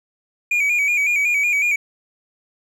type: tone with vibrato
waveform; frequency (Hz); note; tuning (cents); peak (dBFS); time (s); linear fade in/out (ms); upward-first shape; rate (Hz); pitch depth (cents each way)
triangle; 2349; D7; 0; -14; 0.51-1.76; 5; square; 5.4; 56
effects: none